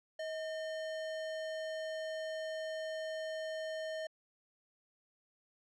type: tone with sample-and-hold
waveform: sine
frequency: 634 Hz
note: D#5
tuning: 32 cents sharp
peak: -37 dBFS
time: 0.19-4.07 s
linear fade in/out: 5 ms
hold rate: 2450 Hz
effects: low-pass 5000 Hz 12 dB/octave